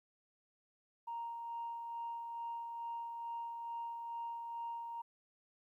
sine tone with tremolo, 932.3 Hz, A#5, in tune, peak -38 dBFS, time 1.07-5.02 s, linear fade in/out 10 ms, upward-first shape sine, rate 2.3 Hz, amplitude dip 35%, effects tanh soft clip ceiling -35 dBFS + 13-bit

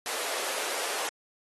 pink high-pass noise, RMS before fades -33 dBFS, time 0.06-1.09 s, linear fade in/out 0 ms, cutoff 430 Hz, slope 24 dB/octave, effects AAC 32 kbps

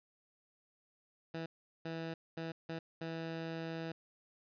15% pulse tone bursts at uneven times, 163.6 Hz, E3, 13 cents flat, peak -33 dBFS, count 5, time 1.34-1.46 / 1.85-2.14 / 2.37-2.52 / 2.69-2.79 / 3.01-3.92 s, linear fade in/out 5 ms, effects resampled to 11025 Hz

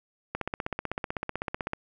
click train, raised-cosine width 0.5 ms, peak -15 dBFS, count 23, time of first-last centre 0.35-1.734 s, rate 15.9 Hz, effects none

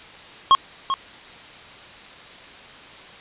square tone with echo, 1082 Hz, C#6, 42 cents flat, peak -10 dBFS, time 0.51-0.55 s, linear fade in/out 0 ms, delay 390 ms, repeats 1, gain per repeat -10 dB, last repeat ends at 0.94 s, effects white hiss -42 dBFS RMS until 3.2 s + resampled to 8000 Hz

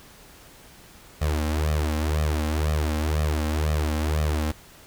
sawtooth tone with flanger, 76.4 Hz, D#2, 31 cents flat, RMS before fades -24 dBFS, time 1.21-4.52 s, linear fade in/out 10 ms, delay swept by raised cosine 1.6 to 3.8 ms, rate 2 Hz, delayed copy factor +1, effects pink hiss -49 dBFS RMS until 4.86 s

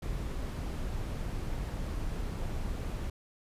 brown noise, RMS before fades -35 dBFS, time 0.02-3.1 s, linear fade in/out 5 ms, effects resampled to 32000 Hz

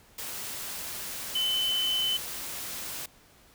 sine tone in noise, 3038 Hz, F#7, 45 cents sharp, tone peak -25 dBFS, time 1.35-2.17 s, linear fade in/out 5 ms, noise white, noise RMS -37 dBFS, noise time 0.18-3.06 s, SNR +9 dB, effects pink hiss -58 dBFS RMS until 3.54 s

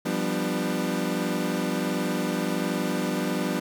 30% pulse chord, G dominant seventh, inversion third, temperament equal with one note detuned, 174.61 / 196 / 246.9 / 298.6 Hz, F3 / G3 / B3 / D4, 0 / 0 / 0 / +29 cents, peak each -28 dBFS, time 0.05-3.6 s, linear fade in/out 10 ms, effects none

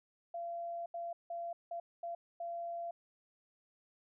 sine tone bursts at uneven times, 684 Hz, F5, 36 cents flat, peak -38 dBFS, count 6, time 0.34-0.86 / 0.94-1.13 / 1.3-1.53 / 1.71-1.8 / 2.03-2.15 / 2.4-2.91 s, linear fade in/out 5 ms, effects none

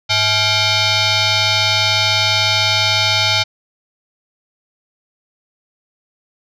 sine tone with frequency modulation, 648 Hz, E5, 30 cents flat, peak -11 dBFS, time 0.09-3.44 s, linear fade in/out 20 ms, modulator 750 Hz, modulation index 6.1, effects tanh soft clip ceiling -8 dBFS

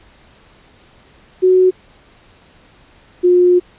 sine tone pair in turn, 370 / 357.6 Hz, F#4 / F4, 0 / +41 cents, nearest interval minor second, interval 59 cents, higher first, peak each -7 / -7 dBFS, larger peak neither, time 1.42-1.71 / 3.23-3.6 s, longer second, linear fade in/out 20 ms, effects pink hiss -48 dBFS RMS until 3.78 s + resampled to 8000 Hz

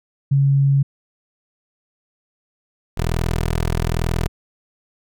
sine / 15% pulse tone pair in turn, 138.59 / 41.12 Hz, C#3 / E1, 0 / -4 cents, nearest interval octave + major sixth, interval 2104 cents, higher first, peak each -12 dBFS, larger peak neither, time 0.31-0.83 / 2.97-4.28 s, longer second, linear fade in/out 10 ms, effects none

